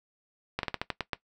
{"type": "slowing click train", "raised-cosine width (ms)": 0.3, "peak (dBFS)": -13, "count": 8, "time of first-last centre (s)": [0.59, 1.132], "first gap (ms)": 42, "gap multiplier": 1.2, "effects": ["noise-tail reverb RT60 0.1 s tail -17 dB re dry"]}